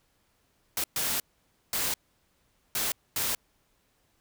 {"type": "noise bursts at uneven times", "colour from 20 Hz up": "white", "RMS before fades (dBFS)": -29, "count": 5, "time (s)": [[0.77, 0.84], [0.96, 1.2], [1.73, 1.94], [2.75, 2.92], [3.16, 3.35]], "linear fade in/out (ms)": 2, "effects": ["pink hiss -70 dBFS RMS until 4.2 s"]}